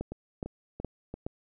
two click trains, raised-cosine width 2 ms, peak -20 / -24 dBFS, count 4 / 4, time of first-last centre 0.01-1.265 / 0.12-1.14 s, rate 2.39 / 2.94 Hz, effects none

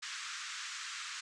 pink band-pass noise, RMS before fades -43 dBFS, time 0.02-1.21 s, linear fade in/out 10 ms, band 1200 to 7800 Hz, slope 48 dB/octave, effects none

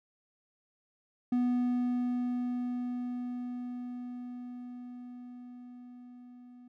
triangle tone with level ramp, 246.2 Hz, B3, 5 cents flat, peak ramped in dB -23 to -48 dBFS, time 1.32-6.68 s, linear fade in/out 5 ms, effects none

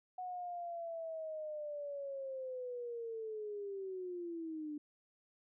sine linear sweep, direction down, 737 to 293.7 Hz, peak -40 dBFS, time 0.18-4.78 s, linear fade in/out 5 ms, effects none

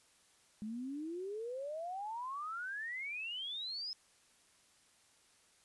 sine exponential sweep, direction up, 207.7 to 5200 Hz, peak -39 dBFS, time 0.62-3.93 s, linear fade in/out 0 ms, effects white hiss -68 dBFS RMS until 5.64 s + resampled to 24000 Hz

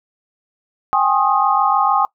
sine chord, Ab major seventh, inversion third, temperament equal with one note detuned, 784 / 830.6 / 1071 / 1244.5 Hz, G5 / Ab5 / C6 / Eb6, 0 / 0 / +40 / 0 cents, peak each -18 dBFS, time 0.93-2.05 s, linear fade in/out 0 ms, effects noise-tail reverb RT60 0.1 s tail -22 dB re dry

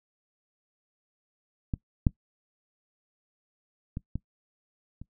clicks, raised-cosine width 5 ms, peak -16 / -8 / -21 / -19 / -29 dBFS, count 5, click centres 1.738 / 2.068 / 3.971 / 4.156 / 5.016 s, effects noise-tail reverb RT60 0.1 s tail -21 dB re dry

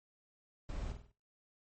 brown noise with echo, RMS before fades -41 dBFS, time 0.69-0.92 s, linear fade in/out 2 ms, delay 49 ms, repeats 4, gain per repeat -7 dB, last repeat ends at 1.116 s, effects noise-tail reverb RT60 0.3 s tail -19 dB re dry + MP3 32 kbps

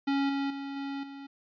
square tone with level steps, 277.2 Hz, C#4, in tune, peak -26 / -29 / -36 / -34 / -42 dBFS, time 0.07-1.27 s, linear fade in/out 10 ms, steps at 0.29 / 0.5 / 0.76 / 1.03 s, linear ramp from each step 5 ms, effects resampled to 11025 Hz

